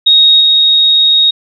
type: tone with level steps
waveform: sine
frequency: 3753 Hz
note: A#7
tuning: 11 cents sharp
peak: -3 / -5 dBFS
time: 0.06-1.31 s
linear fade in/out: 10 ms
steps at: 0.4 s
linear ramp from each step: 10 ms
effects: none